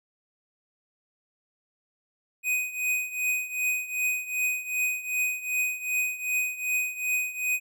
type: tone with tremolo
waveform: square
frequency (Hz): 2497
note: D#7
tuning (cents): +6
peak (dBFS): -23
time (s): 2.43-7.6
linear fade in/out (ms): 50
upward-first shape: triangle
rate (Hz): 2.6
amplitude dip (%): 85
effects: none